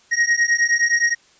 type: beating tone pair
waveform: square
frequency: 1876 / 1885.6 Hz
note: A#6 / A#6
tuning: +11 / +19 cents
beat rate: 9.6 Hz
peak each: -19 dBFS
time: 0.11-1.15 s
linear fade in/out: 20 ms
effects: white hiss -54 dBFS RMS until 1.39 s + resampled to 16000 Hz